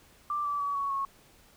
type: tone with pitch steps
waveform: sine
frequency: 1179 / 1158.1 / 1137.5 / 1117.3 / 1097.5 Hz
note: D6 / D6 / C#6 / C#6 / C#6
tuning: +6 / -25 / +44 / +13 / -18 cents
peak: -28 dBFS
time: 0.3-1.05 s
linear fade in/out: 2 ms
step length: 150 ms
effects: pink hiss -59 dBFS RMS until 1.56 s